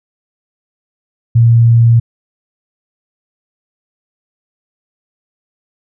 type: tone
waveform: sine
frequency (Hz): 116.54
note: A#2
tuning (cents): 0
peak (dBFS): -4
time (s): 1.35-2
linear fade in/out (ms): 10
effects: none